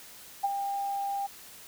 sine tone with ADSR envelope, 797 Hz, G5, 28 cents sharp, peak -22 dBFS, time 0.43-1.27 s, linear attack 15 ms, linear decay 31 ms, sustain -7 dB, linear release 13 ms, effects white hiss -49 dBFS RMS until 1.67 s

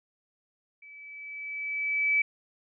sine tone with level ramp, 2300 Hz, D7, 37 cents flat, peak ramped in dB -47 to -20 dBFS, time 0.82-2.22 s, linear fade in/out 5 ms, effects none

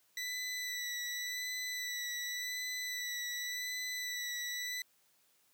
20% pulse tone with vibrato, 1975.5 Hz, B6, in tune, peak -32 dBFS, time 0.17-4.82 s, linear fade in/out 2 ms, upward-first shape sine, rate 0.89 Hz, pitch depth 22 cents each way, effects white hiss -71 dBFS RMS until 5.53 s + high-pass 100 Hz 12 dB/octave

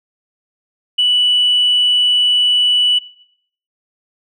sine tone, 2960 Hz, F#7, in tune, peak -9 dBFS, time 0.98-2.99 s, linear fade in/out 10 ms, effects noise-tail reverb RT60 0.7 s tail -20 dB re dry + tanh soft clip ceiling -6 dBFS

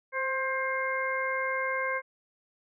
harmonic tone with a mistuned harmonic, 530 Hz, C5, 22 cents sharp, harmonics 1 / 2 / 3 / 4, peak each -33 / -33 / -33 / -33 dBFS, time 0.12-2.02 s, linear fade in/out 50 ms, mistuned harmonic 1, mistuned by -19 cents, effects none

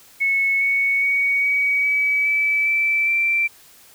sine tone with pitch steps, 2200 / 2220 / 2241 / 2262 / 2283 / 2304 / 2325 / 2347 Hz, C#7 / C#7 / C#7 / C#7 / D7 / D7 / D7 / D7, -14 / +2 / +18 / +34 / -50 / -34 / -18 / -2 cents, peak -16 dBFS, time 0.2-3.48 s, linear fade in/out 20 ms, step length 410 ms, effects white hiss -49 dBFS RMS until 3.94 s

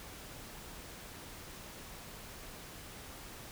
silence, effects pink hiss -49 dBFS RMS until 3.51 s

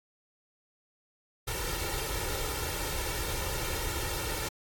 pink noise with comb filter, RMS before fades -33 dBFS, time 1.47-4.49 s, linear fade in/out 10 ms, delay 2.2 ms, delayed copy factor +0.8, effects AAC 64 kbps

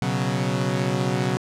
sawtooth chord, B suspended second, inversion none, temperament equal, 123.47 / 138.59 / 185 Hz, B2 / C#3 / F#3, 0 / 0 / 0 cents, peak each -22 dBFS, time 0.02-1.37 s, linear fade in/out 0 ms, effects low-pass 8000 Hz 12 dB/octave

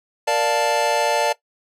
square chord, Bb major seventh, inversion none, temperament equal with one note detuned, 466.2 / 587.3 / 700.9 / 880 Hz, Bb4 / D5 / F5 / A5, 0 / 0 / +6 / 0 cents, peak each -26 / -22 / -26 / -22 dBFS, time 0.27-1.33 s, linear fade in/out 10 ms, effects noise-tail reverb RT60 0.1 s tail -17 dB re dry + low-pass 10000 Hz 12 dB/octave

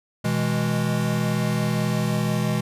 square chord, E major, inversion second, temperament equal with one note detuned, 123.47 / 161.52 / 207.7 Hz, B2 / E3 / G#3, 0 / -35 / 0 cents, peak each -26 dBFS, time 0.24-2.61 s, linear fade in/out 10 ms, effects resampled to 32000 Hz

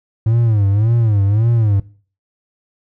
triangle tone with vibrato, 107.9 Hz, A2, 33 cents flat, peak -9 dBFS, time 0.26-1.8 s, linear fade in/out 5 ms, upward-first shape sine, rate 1.8 Hz, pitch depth 160 cents each way, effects noise-tail reverb RT60 0.4 s tail -19 dB re dry

